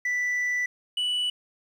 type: tone pair in turn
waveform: sine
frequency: 1975.5 / 2960 Hz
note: B6 / F#7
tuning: 0 / 0 cents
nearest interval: perfect fifth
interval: 700 cents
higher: second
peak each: -21 dBFS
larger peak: neither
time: 0.05-0.66 / 0.97-1.3 s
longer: first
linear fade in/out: 5 ms
effects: tanh soft clip ceiling -23 dBFS + 9-bit